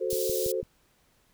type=chord; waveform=sine; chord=F# diminished; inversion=none; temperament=equal; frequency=370 / 440 / 523.3 Hz; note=F#4 / A4 / C5; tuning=0 / 0 / 0 cents; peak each=-31 dBFS; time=0-0.62 s; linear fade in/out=20 ms
type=high-pass noise; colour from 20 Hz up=white; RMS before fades=-34 dBFS; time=0.1-0.52 s; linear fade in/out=5 ms; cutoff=3700 Hz; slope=24 dB/octave
type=click train; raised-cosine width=5 ms; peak=-27 dBFS; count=4; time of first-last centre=0.13-0.629 s; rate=6.01 Hz
effects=pink hiss -66 dBFS RMS until 1.33 s